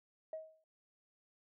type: tone with exponential decay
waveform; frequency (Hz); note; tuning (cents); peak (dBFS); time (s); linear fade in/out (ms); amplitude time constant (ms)
sine; 634; D#5; +32; -37; 0.33-0.64; 2; 66
effects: tanh soft clip ceiling -34 dBFS